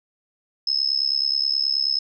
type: tone with amplitude modulation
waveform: sine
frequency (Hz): 5190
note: E8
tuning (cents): -28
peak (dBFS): -15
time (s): 0.67-1.99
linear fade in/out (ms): 5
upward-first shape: sine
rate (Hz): 69.4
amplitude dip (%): 95
effects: none